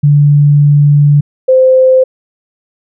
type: tone pair in turn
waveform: sine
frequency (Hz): 145.5 / 518.5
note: D3 / C5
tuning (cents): -16 / -16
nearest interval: octave + minor seventh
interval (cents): 2200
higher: second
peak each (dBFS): -3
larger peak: neither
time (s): 0.03-1.21 / 1.48-2.04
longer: first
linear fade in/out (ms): 10
effects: none